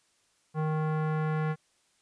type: tone with low-pass filter sweep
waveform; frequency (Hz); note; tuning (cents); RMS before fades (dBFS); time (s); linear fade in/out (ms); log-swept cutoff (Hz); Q
square; 155.56; D#3; 0; -29; 0.54-1.56; 50; 1100 to 1700; 1.5
effects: white hiss -69 dBFS RMS until 2.01 s + resampled to 22050 Hz